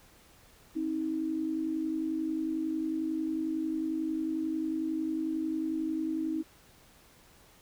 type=tone pair together; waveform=sine; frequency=266.5 / 317.6 Hz; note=C4 / D#4; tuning=+32 / +36 cents; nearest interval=minor third; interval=304 cents; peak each=-36 / -30 dBFS; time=0.75-6.43 s; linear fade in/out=20 ms; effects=pink hiss -59 dBFS RMS until 7.61 s